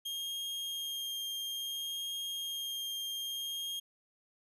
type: tone with vibrato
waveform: 40% pulse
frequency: 3223 Hz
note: G7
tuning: 47 cents sharp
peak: -35 dBFS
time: 0.05-3.8 s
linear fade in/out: 10 ms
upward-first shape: sine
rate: 0.59 Hz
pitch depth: 10 cents each way
effects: none